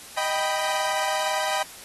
sawtooth chord, Eb augmented, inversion none, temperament equal, 622.3 / 784 / 987.8 Hz, Eb5 / G5 / B5, 0 / 0 / 0 cents, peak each -25 / -24 / -25 dBFS, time 0.17-1.63 s, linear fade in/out 5 ms, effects white hiss -43 dBFS RMS until 1.84 s + AAC 32 kbps

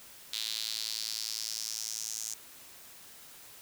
sawtooth tone with high-pass filter sweep, 110 Hz, A2, in tune, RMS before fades -37 dBFS, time 0.33-2.34 s, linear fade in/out 5 ms, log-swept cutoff 3800 to 6500 Hz, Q 3.5, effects white hiss -52 dBFS RMS until 3.61 s

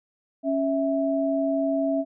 sine tone pair together, 276.2 / 656 Hz, C#4 / E5, -6 / -9 cents, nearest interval octave + minor third, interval 1497 cents, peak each -24 dBFS, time 0.43-2.05 s, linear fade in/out 50 ms, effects none

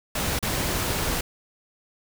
pink noise with dropouts, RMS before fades -26 dBFS, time 0.15-1.21 s, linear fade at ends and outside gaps 5 ms, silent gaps 0.391-0.426 s, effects none

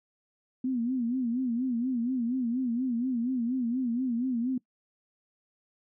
sine tone with vibrato, 245.8 Hz, B3, 8 cents flat, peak -26 dBFS, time 0.64-4.58 s, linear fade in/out 5 ms, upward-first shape sine, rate 4.2 Hz, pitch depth 120 cents each way, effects noise-tail reverb RT60 0.1 s tail -22 dB re dry

